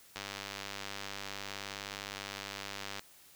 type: click train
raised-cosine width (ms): 0.2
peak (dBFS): -22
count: 283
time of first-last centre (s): 0.16-2.994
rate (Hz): 99.5
effects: white hiss -59 dBFS RMS until 3.35 s